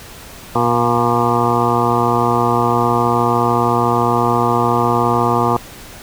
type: harmonic tone with a mistuned harmonic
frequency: 119.5 Hz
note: A#2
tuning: 43 cents sharp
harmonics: 1 / 2 / 3 / 4 / 6 / 7 / 8 / 9 / 10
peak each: -21 / -21 / -21 / -21 / -21 / -21 / -21 / -21 / -21 dBFS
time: 0.55-5.57 s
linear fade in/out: 5 ms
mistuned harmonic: 6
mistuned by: -34 cents
effects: pink hiss -36 dBFS RMS until 6.02 s